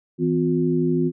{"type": "tone cluster", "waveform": "sine", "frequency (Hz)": [163.2, 255.6, 356.3], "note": ["E3", "C4", "F4"], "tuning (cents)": [-17, -40, 35], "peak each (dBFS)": -22, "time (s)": [0.18, 1.12], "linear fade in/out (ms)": 50, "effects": []}